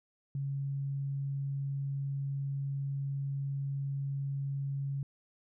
sine tone, 138.6 Hz, C#3, in tune, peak -32 dBFS, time 0.35-5.03 s, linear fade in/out 2 ms, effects none

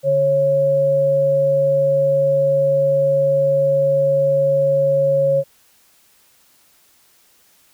sine tone pair together, 145.2 / 548.2 Hz, D3 / C#5, -19 / -19 cents, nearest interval octave + major seventh, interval 2300 cents, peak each -24 / -13 dBFS, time 0.03-5.44 s, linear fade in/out 50 ms, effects white hiss -55 dBFS RMS until 7.73 s

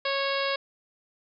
harmonic tone, 551 Hz, C#5, 11 cents flat, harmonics 1 / 2 / 3 / 4 / 5 / 6 / 7 / 8 / 9, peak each -29 / -32 / -34 / -35 / -36 / -37 / -37 / -38 / -39 dBFS, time 0.05-0.56 s, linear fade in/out 5 ms, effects none

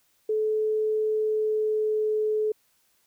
sine tone with pitch glide, 432.1 to 429.4 Hz, A4 to A4, -31 to -42 cents, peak -22 dBFS, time 0.29-2.52 s, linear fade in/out 5 ms, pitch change -11 cents, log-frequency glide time 1.12-2.12 s, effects white hiss -67 dBFS RMS until 3.06 s

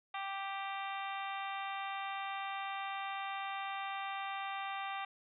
harmonic tone with a mistuned harmonic, 392 Hz, G4, in tune, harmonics 2 / 3 / 4 / 5 / 6 / 7 / 8 / 9, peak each -41 / -43 / -50 / -48 / -48 / -50 / -54 / -52 dBFS, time 0.14-5.05 s, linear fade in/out 5 ms, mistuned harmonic 9, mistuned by +54 cents, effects none

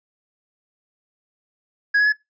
triangle tone with pitch steps, 1661.2 / 1683.4 / 1705.9 Hz, G#6 / G#6 / G#6, 0 / +23 / +46 cents, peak -12 dBFS, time 1.94-2.126 s, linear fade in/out 10 ms, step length 62 ms, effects noise-tail reverb RT60 0.2 s tail -22 dB re dry + resampled to 16000 Hz

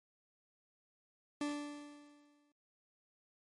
40% pulse tone with exponential decay, 292.3 Hz, D4, 8 cents flat, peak -33 dBFS, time 1.41-2.52 s, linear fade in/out 2 ms, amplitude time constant 240 ms, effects low-pass 11000 Hz 12 dB/octave + MP3 48 kbps

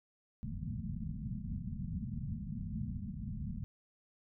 white low-pass noise, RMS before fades -40 dBFS, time 0.43-3.64 s, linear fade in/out 0 ms, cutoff 230 Hz, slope 96 dB/octave, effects none

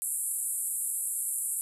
white band-pass noise, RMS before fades -32 dBFS, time 0.02-1.61 s, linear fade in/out 0 ms, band 7800 to 12000 Hz, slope 96 dB/octave, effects none

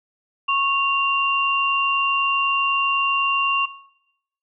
sine tone pair together, 1100 / 2776 Hz, C#6 / F7, -14 / -11 cents, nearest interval octave + major third, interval 1603 cents, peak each -20 dBFS, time 0.48-3.66 s, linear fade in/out 10 ms, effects noise-tail reverb RT60 0.8 s tail -18 dB re dry

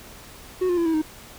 triangle tone with pitch steps, 368.2 / 353 / 338.4 / 324.4 / 311.1 Hz, F#4 / F4 / E4 / E4 / D#4, -8 / +19 / +45 / -28 / 0 cents, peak -17 dBFS, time 0.61-1.02 s, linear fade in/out 10 ms, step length 82 ms, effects pink hiss -44 dBFS RMS until 1.38 s

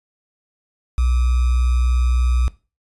sine tone with sample-and-hold, 61.74 Hz, B1, in tune, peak -14 dBFS, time 0.98-2.48 s, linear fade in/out 0 ms, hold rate 1225 Hz, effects noise-tail reverb RT60 0.3 s tail -18 dB re dry + resampled to 24000 Hz

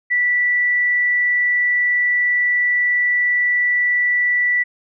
sine tone, 1963 Hz, B6, 11 cents flat, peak -14 dBFS, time 0.1-4.64 s, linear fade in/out 20 ms, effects none

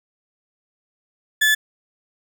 35% pulse tone, 1731 Hz, A6, 29 cents flat, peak -12 dBFS, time 1.41-1.55 s, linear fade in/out 10 ms, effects none

